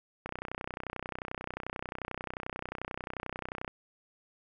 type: click train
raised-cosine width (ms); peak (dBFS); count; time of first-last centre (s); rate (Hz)
0.5; -21; 108; 0.26-3.679; 31.3
effects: none